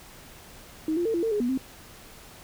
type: tone with pitch steps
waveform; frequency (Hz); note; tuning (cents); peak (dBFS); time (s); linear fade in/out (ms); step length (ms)
sine; 314.6 / 347.4 / 450.7 / 339.6 / 451.4 / 416.4 / 242.7 / 262.5; D#4 / F4 / A4 / F4 / A4 / G#4 / B3 / C4; +19 / -9 / +42 / -48 / +44 / +5 / -30 / +6; -23; 0.88-1.576; 2; 87
effects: pink hiss -48 dBFS RMS until 2.43 s